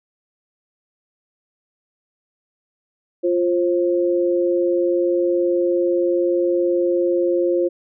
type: tone pair together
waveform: sine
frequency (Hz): 349.2 / 531.6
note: F4 / C5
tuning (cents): 0 / +27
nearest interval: perfect fifth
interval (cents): 727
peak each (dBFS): -17 / -20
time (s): 3.23-7.69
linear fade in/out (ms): 20
effects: none